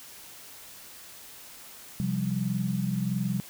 sine chord, C suspended fourth, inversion none, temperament equal, 130.81 / 174.61 / 196 Hz, C3 / F3 / G3, 0 / 0 / 0 cents, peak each -31 / -31 / -29 dBFS, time 2-3.4 s, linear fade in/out 0 ms, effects white hiss -47 dBFS RMS until 3.49 s

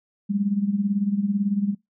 sine tone with tremolo, 201.6 Hz, G3, 49 cents sharp, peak -17 dBFS, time 0.29-1.75 s, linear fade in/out 20 ms, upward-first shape sine, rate 18 Hz, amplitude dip 75%, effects noise-tail reverb RT60 0.2 s tail -25 dB re dry

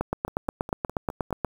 two click trains, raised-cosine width 1 ms, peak -11 / -21 dBFS, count 13 / 6, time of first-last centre 0.01-1.447 / 0.28-1.307 s, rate 8.35 / 4.87 Hz, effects 7-bit

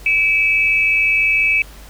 sine tone pair together, 2312 / 2593 Hz, D7 / E7, -28 / -29 cents, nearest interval major second, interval 199 cents, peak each -15 dBFS, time 0.06-1.62 s, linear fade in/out 2 ms, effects added 50 Hz sine -37 dBFS peak until 1.89 s + pink hiss -42 dBFS RMS until 1.89 s

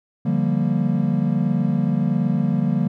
triangle chord, G minor seventh, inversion second, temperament equal, 146.83 / 174.61 / 196 / 233.1 Hz, D3 / F3 / G3 / Bb3, 0 / 0 / 0 / 0 cents, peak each -21 dBFS, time 0.25-2.88 s, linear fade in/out 10 ms, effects none

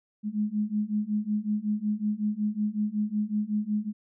sine beating tone pair, 207.7 / 213.1 Hz, G#3 / G#3, 0 / +45 cents, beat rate 5.4 Hz, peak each -29 / -28 dBFS, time 0.23-3.93 s, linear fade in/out 50 ms, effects none

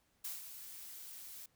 blue noise with ADSR envelope, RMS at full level -41 dBFS, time 0.24-1.46 s, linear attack 11 ms, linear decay 160 ms, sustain -9 dB, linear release 5 ms, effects pink hiss -75 dBFS RMS until 1.55 s

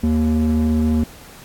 square tone with band-pass filter, 77.78 Hz, D#2, in tune, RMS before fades -17 dBFS, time 0.03-1.04 s, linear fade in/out 5 ms, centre 190 Hz, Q 4, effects pink hiss -42 dBFS RMS until 1.44 s + AAC 64 kbps

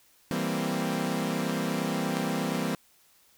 sawtooth chord, C dominant seventh, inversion first, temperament equal, 164.81 / 196 / 233.1 / 261.6 Hz, E3 / G3 / Bb3 / C4, 0 / 0 / 0 / 0 cents, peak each -29 dBFS, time 0.31-2.75 s, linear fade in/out 0 ms, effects white hiss -62 dBFS RMS until 3.37 s

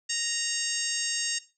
harmonic tone with a mistuned harmonic, 932.3 Hz, A#5, in tune, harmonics 2 / 3 / 4 / 5 / 6 / 7 / 8 / 9, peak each -37 / -35 / -38 / -35 / -36 / -33 / -35 / -38 dBFS, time 0.09-1.39 s, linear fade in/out 10 ms, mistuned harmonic 6, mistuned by -36 cents, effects noise-tail reverb RT60 0.3 s tail -18 dB re dry

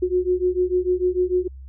sine beating tone pair, 359.9 / 366.6 Hz, F#4 / F#4, -48 / -16 cents, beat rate 6.7 Hz, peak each -21 dBFS, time 0.02-1.48 s, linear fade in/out 10 ms, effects added 66 Hz sine -36 dBFS peak until 1.68 s

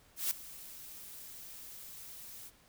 blue noise with ADSR envelope, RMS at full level -31 dBFS, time 0.16-2.51 s, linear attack 150 ms, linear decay 4 ms, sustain -18 dB, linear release 40 ms, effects pink hiss -64 dBFS RMS until 2.68 s

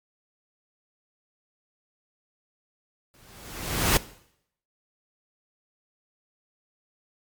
pink noise with exponential growth, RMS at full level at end -18 dBFS, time 3.14-3.97 s, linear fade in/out 0 ms, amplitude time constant 180 ms, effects noise-tail reverb RT60 0.7 s tail -18 dB re dry + MP3 96 kbps

